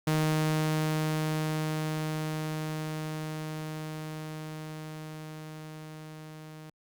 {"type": "tone with level ramp", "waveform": "sawtooth", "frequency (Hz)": 155.56, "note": "D#3", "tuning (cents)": 0, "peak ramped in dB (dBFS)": [-20, -40], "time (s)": [0.07, 6.7], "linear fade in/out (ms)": 5, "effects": ["Opus 48 kbps"]}